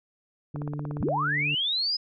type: harmonic tone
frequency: 146.83 Hz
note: D3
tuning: in tune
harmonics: 1 / 2 / 3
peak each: -31 / -38 / -47 dBFS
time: 0.54-1.55 s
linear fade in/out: 5 ms
type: click train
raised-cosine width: 1 ms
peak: -22 dBFS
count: 10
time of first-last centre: 0.56-1.086 s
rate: 17.1 Hz
type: linear sweep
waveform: sine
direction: up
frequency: 40.31 to 5090 Hz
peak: -24 dBFS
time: 1-1.97 s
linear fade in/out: 10 ms
effects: none